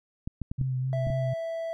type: clicks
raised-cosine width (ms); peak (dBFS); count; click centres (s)
5; -20; 6; 0.275 / 0.417 / 0.515 / 0.613 / 1.07 / 1.101
type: tone with vibrato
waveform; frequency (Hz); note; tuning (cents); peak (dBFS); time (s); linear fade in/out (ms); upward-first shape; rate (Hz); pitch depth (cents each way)
sine; 130; C3; -11; -26; 0.58-1.34; 10; sine; 3.9; 26
type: tone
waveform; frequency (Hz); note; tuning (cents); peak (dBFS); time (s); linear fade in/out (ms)
triangle; 659.3; E5; 0; -28; 0.93-1.73; 0
effects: none